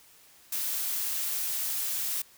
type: noise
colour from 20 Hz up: blue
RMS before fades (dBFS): -31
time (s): 0.52-2.22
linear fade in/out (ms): 5
effects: white hiss -57 dBFS RMS until 2.37 s